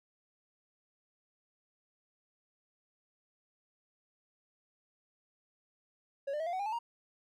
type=tone with pitch steps; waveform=triangle; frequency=554.4 / 597.6 / 644.2 / 694.5 / 748.6 / 807 / 869.9 / 937.8 Hz; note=C#5 / D5 / E5 / F5 / F#5 / G#5 / A5 / A#5; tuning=0 / +30 / -40 / -10 / +20 / -50 / -20 / +10 cents; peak=-31 dBFS; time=6.27-6.79 s; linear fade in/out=10 ms; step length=65 ms; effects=none